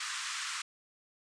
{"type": "band-pass noise", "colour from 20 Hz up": "pink", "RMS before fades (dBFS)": -38, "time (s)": [0, 0.62], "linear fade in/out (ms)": 5, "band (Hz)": [1100, 8800], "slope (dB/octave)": 48, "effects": []}